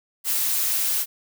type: noise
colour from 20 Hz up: blue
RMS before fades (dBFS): -23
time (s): 0.24-1.06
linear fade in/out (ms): 50
effects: none